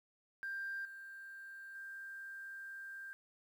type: tone with level steps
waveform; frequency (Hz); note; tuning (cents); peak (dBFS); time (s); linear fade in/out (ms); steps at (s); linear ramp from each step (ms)
sine; 1586; G6; +20; -38 / -48 / -45; 0.43-3.13; 0; 0.85 / 1.75; 2
effects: tanh soft clip ceiling -35 dBFS + 11-bit